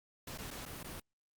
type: noise with dropouts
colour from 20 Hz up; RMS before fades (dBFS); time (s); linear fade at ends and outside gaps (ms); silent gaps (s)
pink; -45; 0.27-1; 5; 0.377-0.384 / 0.506-0.51 / 0.654-0.66 / 0.831-0.843
effects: Opus 48 kbps